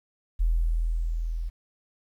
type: tone with level ramp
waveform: sine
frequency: 41.2 Hz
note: E1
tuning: in tune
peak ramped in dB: -19 to -28 dBFS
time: 0.39-1.5 s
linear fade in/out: 20 ms
effects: 10-bit